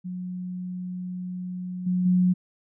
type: tone with level steps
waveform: sine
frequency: 181.4 Hz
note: F#3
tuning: 34 cents flat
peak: -30 / -21 / -17 dBFS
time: 0.04-2.34 s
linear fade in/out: 20 ms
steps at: 1.86 / 2.05 s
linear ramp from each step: 10 ms
effects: none